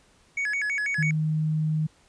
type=tone with vibrato; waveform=triangle; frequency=1945 Hz; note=B6; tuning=27 cents flat; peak=-23 dBFS; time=0.37-1.11 s; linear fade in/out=5 ms; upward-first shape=square; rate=6.1 Hz; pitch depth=240 cents each way
type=tone; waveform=sine; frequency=155.56 Hz; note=D#3; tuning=in tune; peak=-22 dBFS; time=0.98-1.87 s; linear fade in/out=10 ms
effects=pink hiss -60 dBFS RMS until 2.08 s + resampled to 22050 Hz